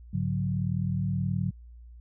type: tone cluster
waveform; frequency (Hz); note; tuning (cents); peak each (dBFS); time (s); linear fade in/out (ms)
sine; 102.4 / 141.3 / 181.8; G#2 / C#3 / F#3; -24 / +34 / -30; -30; 0.13-1.51; 10
effects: added 59 Hz sine -45 dBFS peak until 2 s